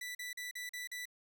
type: tone bursts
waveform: sawtooth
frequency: 1975.5 Hz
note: B6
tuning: in tune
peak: -37 dBFS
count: 6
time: 0.01-1.055 s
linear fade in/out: 5 ms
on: 140 ms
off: 41 ms
effects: none